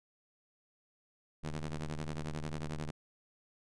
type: ring-modulated tone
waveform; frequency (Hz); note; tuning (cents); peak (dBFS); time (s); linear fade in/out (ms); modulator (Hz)
sawtooth; 77.78; D#2; 0; -30; 1.43-2.91; 10; 72.2
effects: resampled to 22050 Hz